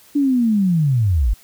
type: linear sweep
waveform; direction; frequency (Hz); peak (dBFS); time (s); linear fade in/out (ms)
sine; down; 293.7 to 44.37; -13; 0.15-1.34; 10
effects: white hiss -49 dBFS RMS until 1.43 s